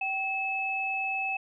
sine tone pair together, 771.4 / 2600 Hz, G5 / E7, -28 / -24 cents, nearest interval octave + major sixth, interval 2104 cents, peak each -33 / -29 dBFS, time 0.01-1.37 s, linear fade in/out 5 ms, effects none

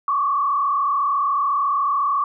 sine tone with frequency modulation, 1134 Hz, C#6, 39 cents sharp, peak -17 dBFS, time 0.08-2.24 s, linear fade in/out 2 ms, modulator 34 Hz, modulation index 1.4, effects none

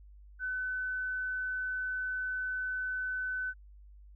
sine tone, 1510 Hz, F#6, 35 cents sharp, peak -32 dBFS, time 0.39-3.54 s, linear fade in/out 50 ms, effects added 50 Hz sine -51 dBFS peak until 4.15 s

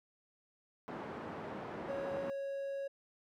pink band-pass noise, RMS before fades -44 dBFS, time 0.88-2.3 s, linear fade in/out 0 ms, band 200 to 1200 Hz, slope 12 dB/octave
triangle tone, 552 Hz, C#5, 7 cents flat, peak -35 dBFS, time 1.88-2.88 s, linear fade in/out 10 ms
effects none

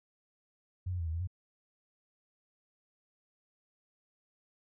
sine tone with pitch steps, 91.3 / 89.3 / 83.4 / 79.6 / 83.7 / 91.6 Hz, F#2 / F2 / E2 / D#2 / E2 / F#2, -23 / +39 / +21 / +40 / +27 / -17 cents, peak -32 dBFS, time 0.86-1.274 s, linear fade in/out 10 ms, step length 69 ms, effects none

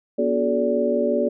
sine tone cluster, 241.4 / 287.2 / 365.5 / 427.1 / 577 Hz, B3 / D4 / F#4 / G#4 / D5, -39 / -39 / -21 / +48 / -31 cents, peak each -24 / -30 / -26 / -24 / -22 dBFS, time 0.18-1.29 s, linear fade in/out 10 ms, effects none

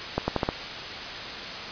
accelerating click train, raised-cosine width 1 ms, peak -9 dBFS, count 5, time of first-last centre 0.18-0.489 s, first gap 100 ms, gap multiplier 0.83, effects white hiss -34 dBFS RMS until 1.71 s + resampled to 11025 Hz

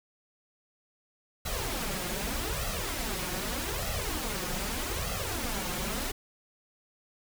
pink noise with flanger, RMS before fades -33 dBFS, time 1.45-6.12 s, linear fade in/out 10 ms, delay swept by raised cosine 1.5 to 5.6 ms, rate 0.82 Hz, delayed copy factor +0.75, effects none

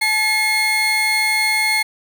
35% pulse tone pair together, 863.1 / 2156 Hz, A5 / C#7, -34 / -49 cents, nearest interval octave + major third, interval 1585 cents, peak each -22 / -14 dBFS, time 0.01-1.83 s, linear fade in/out 10 ms, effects none

